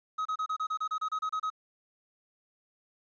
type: tone bursts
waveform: triangle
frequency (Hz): 1269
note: D#6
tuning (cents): +34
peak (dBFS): -27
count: 13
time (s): 0.18-1.502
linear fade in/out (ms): 10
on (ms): 74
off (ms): 30
effects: resampled to 16000 Hz + 11-bit